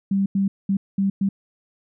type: tone bursts at uneven times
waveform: sine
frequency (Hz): 196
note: G3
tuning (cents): 0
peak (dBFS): -17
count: 5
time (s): 0.11-0.26 / 0.35-0.48 / 0.69-0.77 / 0.98-1.1 / 1.21-1.29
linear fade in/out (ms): 5
effects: none